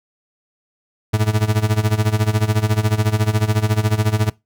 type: tone with tremolo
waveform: 40% pulse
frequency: 107.4 Hz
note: A2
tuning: 41 cents flat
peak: -11 dBFS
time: 1.13-4.3 s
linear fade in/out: 10 ms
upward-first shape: sine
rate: 14 Hz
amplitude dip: 85%
effects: noise-tail reverb RT60 0.2 s tail -22 dB re dry